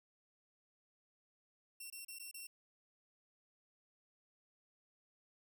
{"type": "tone with dropouts", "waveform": "5% pulse", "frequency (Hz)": 2717, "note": "F7", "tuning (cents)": -48, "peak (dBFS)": -38, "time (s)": [1.8, 2.47], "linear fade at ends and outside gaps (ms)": 5, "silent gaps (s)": [[1.901, 1.924], [2.049, 2.082], [2.187, 2.196], [2.313, 2.342]], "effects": []}